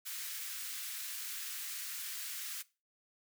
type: high-pass noise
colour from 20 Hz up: white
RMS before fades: -42 dBFS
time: 0.05-2.63 s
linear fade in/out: 20 ms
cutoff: 1400 Hz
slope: 24 dB/octave
effects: noise-tail reverb RT60 0.3 s tail -20 dB re dry